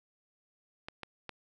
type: clicks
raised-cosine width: 0.3 ms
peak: -24 dBFS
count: 3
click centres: 0.885 / 1.033 / 1.293 s
effects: none